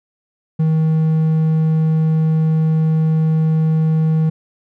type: tone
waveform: triangle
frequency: 158.6 Hz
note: D#3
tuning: 33 cents sharp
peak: -10 dBFS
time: 0.59-4.3 s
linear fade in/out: 10 ms
effects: none